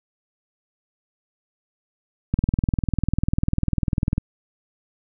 click train, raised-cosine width 5 ms, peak -7 dBFS, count 38, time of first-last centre 2.34-4.181 s, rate 20.1 Hz, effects none

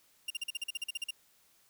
40% pulse tone bursts, 2794 Hz, F7, in tune, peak -32 dBFS, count 13, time 0.28-1.108 s, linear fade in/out 5 ms, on 24 ms, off 43 ms, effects white hiss -67 dBFS RMS until 1.69 s

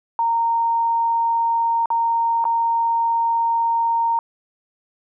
sine tone with dropouts, 924 Hz, A#5, 16 cents flat, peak -16 dBFS, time 0.19-4.19 s, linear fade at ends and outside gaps 1 ms, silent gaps 1.858-1.903 / 2.442-2.452 s, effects none

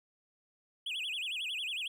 triangle tone with vibrato, 2900 Hz, F#7, 35 cents flat, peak -33 dBFS, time 0.86-1.88 s, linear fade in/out 5 ms, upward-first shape sine, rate 11 Hz, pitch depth 290 cents each way, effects none

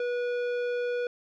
sine tone with tanh clipping, 486.8 Hz, B4, 25 cents flat, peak -29 dBFS, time 0-1.07 s, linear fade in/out 2 ms, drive 13 dB, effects none

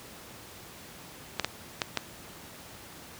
clicks, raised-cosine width 0.2 ms, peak -9 dBFS, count 4, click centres 1.397 / 1.446 / 1.818 / 1.973 s, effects pink hiss -47 dBFS RMS until 3.19 s + high-pass 80 Hz 12 dB/octave

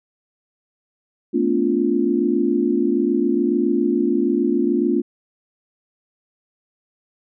sine chord, B half-diminished seventh, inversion third, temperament equal with one note detuned, 220 / 246.9 / 287.6 / 349.2 Hz, A3 / B3 / D4 / F4, 0 / 0 / -36 / 0 cents, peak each -23 / -22 / -21 / -20 dBFS, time 1.33-5.02 s, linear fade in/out 20 ms, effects none

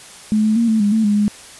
sine tone with pitch steps, 214.5 / 216.6 / 232.4 / 220.6 / 204.7 / 221.4 / 206.5 / 207.7 Hz, A3 / A3 / A#3 / A3 / G#3 / A3 / G#3 / G#3, -44 / -27 / -5 / +5 / -25 / +11 / -10 / 0 cents, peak -12 dBFS, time 0.32-1.28 s, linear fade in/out 0 ms, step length 120 ms, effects white hiss -39 dBFS RMS until 1.59 s + resampled to 24000 Hz

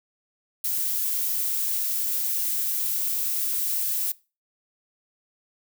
violet noise, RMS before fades -26 dBFS, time 0.64-4.12 s, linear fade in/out 5 ms, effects noise-tail reverb RT60 0.3 s tail -21 dB re dry

